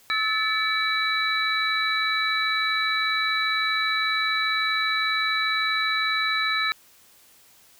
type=tone cluster; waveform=sine; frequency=1299 / 1746 / 2286 / 3941 Hz; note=E6 / A6 / D7 / B7; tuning=-26 / -14 / -47 / -4 cents; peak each=-27 dBFS; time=0.1-6.72 s; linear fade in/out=0 ms; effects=white hiss -55 dBFS RMS until 7.79 s